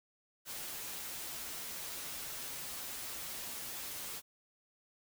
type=noise with comb filter; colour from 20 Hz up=white; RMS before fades=-43 dBFS; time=0.45-4.22 s; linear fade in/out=50 ms; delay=10 ms; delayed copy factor=-0.55; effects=none